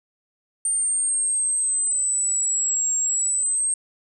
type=exponential two-way sweep; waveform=sine; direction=down then up; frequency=8830 to 7520 to 8480 Hz; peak=-18 dBFS; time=0.65-3.74 s; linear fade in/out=2 ms; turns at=2.97 s; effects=tanh soft clip ceiling -17 dBFS